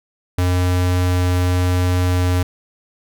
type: tone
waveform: square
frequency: 90.1 Hz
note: F#2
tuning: 45 cents flat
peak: -15 dBFS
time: 0.38-2.43 s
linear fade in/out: 5 ms
effects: none